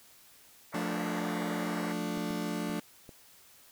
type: band-pass noise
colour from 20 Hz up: pink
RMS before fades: -41 dBFS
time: 0.72-1.93 s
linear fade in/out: 20 ms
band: 450 to 2200 Hz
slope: 96 dB/octave
type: chord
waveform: 35% pulse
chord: D minor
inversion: first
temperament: just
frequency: 176.2 / 220.2 / 293.7 Hz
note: F3 / A3 / D4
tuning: +16 / +2 / 0 cents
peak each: -35 dBFS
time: 0.74-2.8 s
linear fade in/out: 5 ms
type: clicks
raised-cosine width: 2 ms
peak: -34 dBFS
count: 4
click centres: 2.174 / 2.307 / 2.697 / 3.092 s
effects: white hiss -58 dBFS RMS until 3.71 s